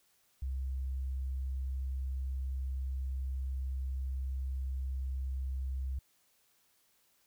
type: tone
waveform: sine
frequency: 65.8 Hz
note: C2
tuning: 10 cents sharp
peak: -33 dBFS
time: 0.42-5.99 s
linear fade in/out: 5 ms
effects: white hiss -71 dBFS RMS until 7.26 s